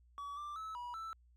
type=tone with pitch steps; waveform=triangle; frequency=1138 / 1180 / 1301 / 970 / 1324 Hz; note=C#6 / D6 / E6 / B5 / E6; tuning=+45 / +8 / -23 / -31 / +7 cents; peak=-40 dBFS; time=0.18-1.13 s; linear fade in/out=0 ms; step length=190 ms; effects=added 60 Hz sine -63 dBFS peak until 1.36 s